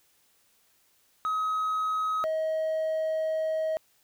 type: tone pair in turn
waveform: triangle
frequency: 1270 / 633.9 Hz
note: D#6 / D#5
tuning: +35 / +32 cents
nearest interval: octave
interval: 1203 cents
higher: first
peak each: -23 dBFS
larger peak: neither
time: 1.25-2.24 / 2.24-3.77 s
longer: second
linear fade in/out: 0 ms
effects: tanh soft clip ceiling -20 dBFS + white hiss -66 dBFS RMS until 4.03 s